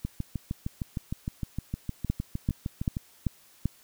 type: two click trains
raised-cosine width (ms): 5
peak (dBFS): -13 / -18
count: 5 / 20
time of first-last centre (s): 2.1-3.656 / 0.05-2.969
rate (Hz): 2.57 / 6.51
effects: white hiss -58 dBFS RMS until 3.83 s

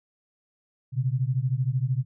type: beating tone pair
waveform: sine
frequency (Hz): 123.47 / 136.47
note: B2 / C#3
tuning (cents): 0 / -27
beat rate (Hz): 13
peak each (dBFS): -25 / -26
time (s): 0.92-2.05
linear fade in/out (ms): 50
effects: none

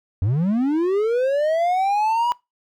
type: linear sweep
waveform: triangle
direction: up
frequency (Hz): 86.6 to 978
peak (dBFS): -15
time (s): 0.22-2.32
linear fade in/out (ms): 0
effects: noise-tail reverb RT60 0.2 s tail -22 dB re dry

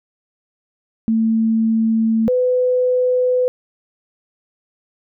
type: tone pair in turn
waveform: sine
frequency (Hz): 223.7 / 502.2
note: A3 / B4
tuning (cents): +29 / +29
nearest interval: octave + major second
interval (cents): 1400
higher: second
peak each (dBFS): -13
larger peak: neither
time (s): 1.08-2.28 / 2.28-3.48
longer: neither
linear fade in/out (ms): 0
effects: none

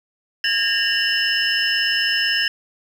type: tone cluster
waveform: sine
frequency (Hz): 1636 / 1824 / 2782 / 2982 / 5260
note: G#6 / A#6 / F7 / F#7 / E8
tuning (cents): -26 / -38 / -7 / +13 / -5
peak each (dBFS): -23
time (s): 0.44-2.48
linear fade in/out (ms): 2
effects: tanh soft clip ceiling -8 dBFS + 7-bit

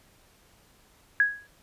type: tone with exponential decay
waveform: sine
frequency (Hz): 1661.2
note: G#6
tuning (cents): 0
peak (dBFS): -15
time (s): 1.2-1.47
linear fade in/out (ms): 1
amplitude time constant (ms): 57
effects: pink hiss -60 dBFS RMS until 1.62 s + resampled to 32000 Hz

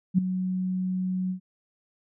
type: tone with ADSR envelope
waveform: sine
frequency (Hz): 185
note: F#3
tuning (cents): 0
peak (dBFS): -14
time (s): 0.14-1.4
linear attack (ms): 42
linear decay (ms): 7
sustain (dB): -11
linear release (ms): 99
effects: none

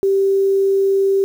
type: tone with quantisation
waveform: sine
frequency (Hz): 390.8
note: G4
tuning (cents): -5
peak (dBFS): -12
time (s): 0.03-1.24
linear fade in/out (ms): 0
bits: 7
effects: none

